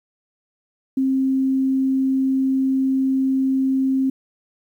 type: tone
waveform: sine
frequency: 265.5 Hz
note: C4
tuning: 25 cents sharp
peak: -16 dBFS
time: 0.97-4.1 s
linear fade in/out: 5 ms
effects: 9-bit